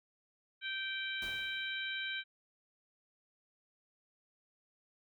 harmonic tone, 779 Hz, G5, 11 cents flat, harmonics 2 / 3 / 4 / 5, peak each -40 / -42 / -43 / -44 dBFS, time 0.61-2.24 s, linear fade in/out 50 ms
pink noise with exponential decay, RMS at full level -48 dBFS, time 1.22-1.91 s, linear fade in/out 0 ms, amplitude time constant 150 ms
effects none

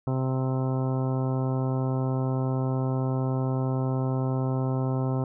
harmonic tone, 130.81 Hz, C3, in tune, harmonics 1 / 2 / 3 / 4 / 5 / 6 / 7 / 8 / 10, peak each -25 / -31 / -35 / -37 / -39 / -41 / -42 / -43 / -45 dBFS, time 0.07-5.24 s, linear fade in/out 2 ms, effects none

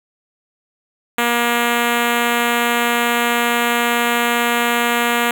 5% pulse tone with notch filter, 237.7 Hz, A#3, 34 cents sharp, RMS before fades -17 dBFS, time 1.18-5.31 s, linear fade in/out 2 ms, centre 5700 Hz, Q 1.4, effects none

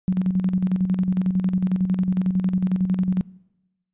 sine tone with tremolo, 185 Hz, F#3, in tune, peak -16 dBFS, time 0.08-3.21 s, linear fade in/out 0 ms, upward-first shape square, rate 11 Hz, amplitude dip 55%, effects noise-tail reverb RT60 1.0 s tail -23 dB re dry + resampled to 8000 Hz

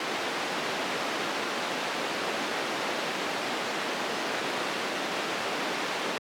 pink band-pass noise, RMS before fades -32 dBFS, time 0-6.18 s, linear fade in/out 2 ms, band 320 to 3900 Hz, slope 12 dB/octave, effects high-pass 150 Hz 12 dB/octave + AAC 64 kbps

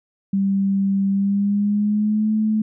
sine tone with pitch glide, 196 to 216.2 Hz, G3 to A3, 0 to -30 cents, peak -16 dBFS, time 0.33-2.62 s, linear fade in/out 5 ms, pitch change +170 cents, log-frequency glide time 1.1-2.32 s, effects none

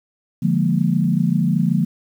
sine chord, Bb dominant seventh, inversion first, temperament equal, 146.83 / 174.61 / 207.7 / 233.1 Hz, D3 / F3 / Ab3 / Bb3, 0 / 0 / 0 / 0 cents, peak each -21 / -18 / -22 / -22 dBFS, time 0.42-1.85 s, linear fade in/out 10 ms, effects 8-bit

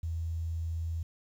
sine tone with quantisation, 82.41 Hz, E2, in tune, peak -31 dBFS, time 0.03-1.03 s, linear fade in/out 5 ms, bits 10, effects none

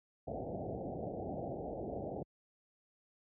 white low-pass noise, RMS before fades -41 dBFS, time 0.27-2.23 s, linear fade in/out 5 ms, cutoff 770 Hz, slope 96 dB/octave, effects high-pass 60 Hz 12 dB/octave

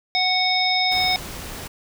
harmonic tone, 740 Hz, F#5, in tune, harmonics 1 / 3 / 5 / 7, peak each -23 / -23 / -23 / -23 dBFS, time 0.15-1.16 s, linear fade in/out 0 ms
pink noise, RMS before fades -34 dBFS, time 0.91-1.68 s, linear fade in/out 10 ms
effects none

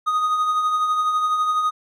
triangle tone with tremolo, 1244.5 Hz, D#6, in tune, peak -14 dBFS, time 0.06-1.71 s, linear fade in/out 20 ms, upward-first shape triangle, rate 12 Hz, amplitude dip 45%, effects none

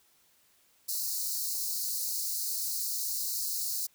white high-pass noise, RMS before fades -33 dBFS, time 0.88-3.87 s, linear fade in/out 10 ms, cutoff 4100 Hz, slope 96 dB/octave, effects white hiss -66 dBFS RMS until 3.94 s

